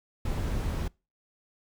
brown noise, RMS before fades -30 dBFS, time 0.25-0.88 s, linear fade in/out 5 ms, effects noise-tail reverb RT60 0.3 s tail -26 dB re dry

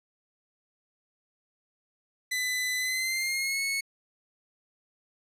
sawtooth tone with pitch glide, 2005 to 2199 Hz, B6 to C#7, +26 to -14 cents, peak -24 dBFS, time 2.31-3.81 s, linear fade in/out 10 ms, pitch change +160 cents, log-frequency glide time 2.78-3.62 s, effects resampled to 32000 Hz

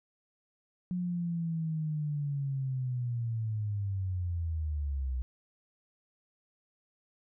sine linear sweep, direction down, 181.2 to 61.74 Hz, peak -30 dBFS, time 0.91-5.22 s, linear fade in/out 0 ms, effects none

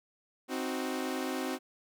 sawtooth chord, C diminished, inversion none, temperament equal, 261.6 / 311.1 / 370 Hz, C4 / Eb4 / Gb4, 0 / 0 / 0 cents, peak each -31 / -35 / -34 dBFS, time 0.48-1.59 s, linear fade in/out 50 ms, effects none

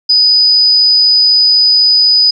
sine tone, 4978 Hz, D#8, in tune, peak -5 dBFS, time 0.09-2.31 s, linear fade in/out 10 ms, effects none

